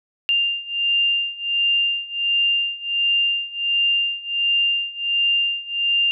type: beating tone pair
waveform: sine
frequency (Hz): 2794 / 2795.4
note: F7 / F7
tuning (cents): 0 / +1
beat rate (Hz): 1.4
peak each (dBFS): -22 / -20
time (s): 0.29-6.11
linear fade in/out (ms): 0
effects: none